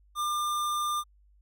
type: tone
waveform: square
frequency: 1198 Hz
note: D6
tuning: 34 cents sharp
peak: -28 dBFS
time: 0.15-1.04 s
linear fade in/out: 50 ms
effects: added 50 Hz sine -58 dBFS peak until 1.41 s